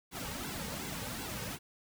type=noise with flanger; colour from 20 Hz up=pink; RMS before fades=-40 dBFS; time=0.11-1.59 s; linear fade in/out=50 ms; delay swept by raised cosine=1.6 to 3 ms; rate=2.7 Hz; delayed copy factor=-0.75; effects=none